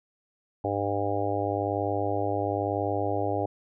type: harmonic tone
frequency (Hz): 101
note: G#2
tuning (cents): -48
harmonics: 1 / 3 / 4 / 5 / 6 / 7 / 8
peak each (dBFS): -33 / -33 / -33 / -33 / -33 / -33 / -33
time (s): 0.64-3.46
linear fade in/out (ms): 5
effects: none